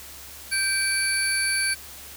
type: tone cluster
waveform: sine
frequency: 1568 / 2328 / 4534 / 10590 Hz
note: G6 / D7 / C#8 / E9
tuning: 0 / -16 / +38 / +7 cents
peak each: -27 dBFS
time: 0.51-1.75 s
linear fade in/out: 20 ms
effects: added 70 Hz sine -50 dBFS peak until 2.16 s + white hiss -42 dBFS RMS until 2.16 s